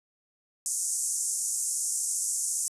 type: band-pass noise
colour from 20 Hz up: white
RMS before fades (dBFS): -30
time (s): 0.66-2.68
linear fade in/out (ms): 0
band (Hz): 6200 to 9900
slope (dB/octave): 48
effects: resampled to 32000 Hz